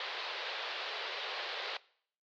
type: band-pass noise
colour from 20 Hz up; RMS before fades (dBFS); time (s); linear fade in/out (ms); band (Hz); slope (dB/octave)
white; -40; 0-1.77; 2; 410 to 4300; 48
effects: noise-tail reverb RT60 0.6 s tail -21 dB re dry + AAC 64 kbps